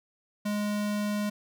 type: tone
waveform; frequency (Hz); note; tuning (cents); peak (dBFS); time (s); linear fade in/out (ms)
square; 207.7; G#3; 0; -28; 0.45-1.3; 10
effects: none